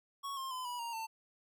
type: tone with pitch steps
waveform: square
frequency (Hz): 1108.7 / 1062.3 / 1017.9 / 975.3 / 934.5 / 895.4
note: C#6 / C6 / C6 / B5 / A#5 / A5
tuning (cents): 0 / +26 / -48 / -22 / +4 / +30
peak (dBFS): -39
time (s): 0.23-1.07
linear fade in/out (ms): 20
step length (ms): 140
effects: none